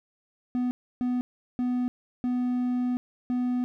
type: tone bursts at uneven times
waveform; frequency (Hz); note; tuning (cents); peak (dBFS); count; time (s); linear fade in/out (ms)
triangle; 248.1; B3; +8; -22; 5; 0.55-0.71 / 1.01-1.21 / 1.59-1.88 / 2.24-2.97 / 3.3-3.64; 0
effects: none